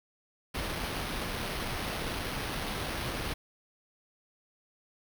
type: noise with sample-and-hold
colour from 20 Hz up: pink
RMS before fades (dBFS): -35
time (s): 0.54-3.34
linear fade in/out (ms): 10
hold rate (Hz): 7350
effects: none